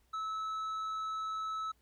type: tone with tanh clipping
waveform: sine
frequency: 1301 Hz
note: E6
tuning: 23 cents flat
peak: -36 dBFS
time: 0.13-1.72 s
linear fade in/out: 10 ms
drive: 6 dB
effects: added 60 Hz sine -70 dBFS peak until 1.81 s + pink hiss -74 dBFS RMS until 1.81 s